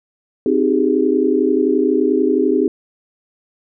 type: chord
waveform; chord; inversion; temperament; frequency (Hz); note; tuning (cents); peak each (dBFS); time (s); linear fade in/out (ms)
sine; Ab major seventh; first; equal with one note detuned; 261.6 / 311.1 / 383.9 / 415.3; C4 / Eb4 / G4 / Ab4; 0 / 0 / -36 / 0; -18; 0.46-2.68; 2
effects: none